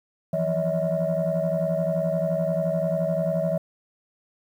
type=tone cluster; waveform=sine; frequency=164.3 / 175.8 / 569 / 643 Hz; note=E3 / F3 / C#5 / E5; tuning=-5 / +12 / +45 / -43 cents; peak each=-27 / -29 / -27 / -24 dBFS; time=0.33-3.58 s; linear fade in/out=5 ms; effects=tanh soft clip ceiling -15 dBFS + 9-bit

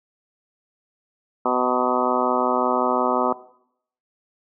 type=harmonic tone with a mistuned harmonic; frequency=125.5 Hz; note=B2; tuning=28 cents sharp; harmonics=2 / 3 / 4 / 5 / 6 / 7 / 8 / 9 / 10; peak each=-27 / -27 / -27 / -27 / -27 / -27 / -27 / -27 / -27 dBFS; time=1.45-3.33 s; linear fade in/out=5 ms; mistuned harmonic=7; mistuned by=+23 cents; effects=noise-tail reverb RT60 0.7 s tail -18 dB re dry

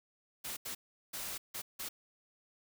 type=noise bursts at uneven times; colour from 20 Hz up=white; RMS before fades=-41 dBFS; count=5; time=0.44-0.57 / 0.65-0.75 / 1.13-1.38 / 1.54-1.62 / 1.79-1.89 s; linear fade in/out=10 ms; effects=none

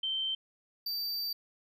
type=tone pair in turn; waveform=sine / square; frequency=3114 / 4646 Hz; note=G7 / D8; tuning=-12 / -20 cents; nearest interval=perfect fifth; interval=692 cents; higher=second; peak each=-30 / -33 dBFS; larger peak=first; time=0.03-0.35 / 0.86-1.33 s; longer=second; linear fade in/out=5 ms; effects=none

